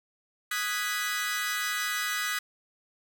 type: chord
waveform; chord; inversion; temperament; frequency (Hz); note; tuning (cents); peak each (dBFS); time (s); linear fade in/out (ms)
sawtooth; G# minor seventh; second; equal; 1244.5 / 1480 / 1661.2 / 1975.5; D#6 / F#6 / G#6 / B6; 0 / 0 / 0 / 0; -31 / -32 / -31 / -29; 0.51-2.39; 5
effects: none